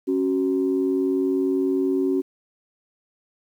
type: tone pair together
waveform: sine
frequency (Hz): 275.1 / 375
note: C#4 / F#4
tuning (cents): -13 / +23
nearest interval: perfect fourth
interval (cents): 536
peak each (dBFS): -21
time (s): 0.07-2.22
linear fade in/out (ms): 20
effects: tanh soft clip ceiling -12 dBFS + 9-bit